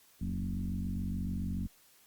sine tone with frequency modulation, 131.6 Hz, C3, 10 cents sharp, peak -32 dBFS, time 0.21-1.67 s, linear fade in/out 5 ms, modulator 47.1 Hz, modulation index 2.3, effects white hiss -63 dBFS RMS until 2.06 s + Opus 48 kbps

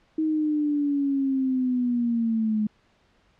sine linear sweep, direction down, 316.4 to 210.8 Hz, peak -21 dBFS, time 0.18-2.67 s, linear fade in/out 5 ms, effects pink hiss -63 dBFS RMS until 3.39 s + low-pass 4000 Hz 12 dB/octave

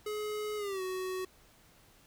square tone with pitch glide, 422.9 to 372.4 Hz, G#4 to F#4, +31 to +11 cents, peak -35 dBFS, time 0.06-1.25 s, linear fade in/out 5 ms, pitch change -220 cents, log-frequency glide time 0.57-0.82 s, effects pink hiss -62 dBFS RMS until 2.06 s

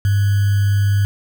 sine tone with sample-and-hold, 100.2 Hz, G2, 38 cents sharp, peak -12 dBFS, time 0.05-1.05 s, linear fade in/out 0 ms, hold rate 1575 Hz, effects none

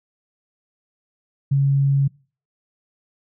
sine tone, 138.59 Hz, C#3, in tune, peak -14 dBFS, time 1.51-2.08 s, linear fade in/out 10 ms, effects noise-tail reverb RT60 0.4 s tail -25 dB re dry

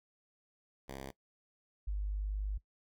5% pulse / sine tone pair in turn, 67.4 / 50.49 Hz, C#2 / G#1, -48 / -48 cents, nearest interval perfect fourth, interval 500 cents, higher first, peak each -32 / -33 dBFS, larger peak first, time 0.88-1.11 / 1.87-2.58 s, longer second, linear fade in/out 10 ms, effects noise-tail reverb RT60 0.1 s tail -19 dB re dry

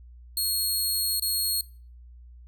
15% pulse tone with dropouts, 4298 Hz, C8, 46 cents sharp, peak -18 dBFS, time 0.37-1.61 s, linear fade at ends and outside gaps 2 ms, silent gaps 1.198-1.222 s, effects noise-tail reverb RT60 0.4 s tail -21 dB re dry + added 60 Hz sine -45 dBFS peak until 2.47 s

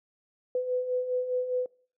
sine beating tone pair, 498 / 502.9 Hz, B4 / B4, +14 / +31 cents, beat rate 4.9 Hz, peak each -34 / -27 dBFS, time 0.55-1.66 s, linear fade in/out 2 ms, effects noise-tail reverb RT60 0.5 s tail -23 dB re dry

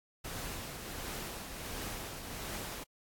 pink noise with tremolo, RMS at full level -40 dBFS, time 0.24-2.84 s, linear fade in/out 10 ms, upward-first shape triangle, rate 1.4 Hz, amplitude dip 45%, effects AAC 64 kbps

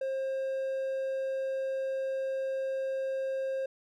triangle tone, 533 Hz, C5, 32 cents sharp, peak -28 dBFS, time 0.01-3.66 s, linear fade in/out 5 ms, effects none

